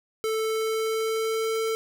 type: tone with pitch glide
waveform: square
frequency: 440.3 to 445.9 Hz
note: A4 to A4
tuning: +1 to +23 cents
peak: -25 dBFS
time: 0.24-1.75 s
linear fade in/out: 0 ms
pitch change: +22 cents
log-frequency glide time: 0.37-1.57 s
effects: none